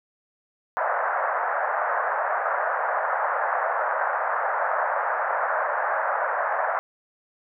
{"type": "band-pass noise", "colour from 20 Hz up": "pink", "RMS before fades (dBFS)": -25, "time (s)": [0.77, 6.79], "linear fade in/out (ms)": 0, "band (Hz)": [570, 1700], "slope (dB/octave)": 48, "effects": []}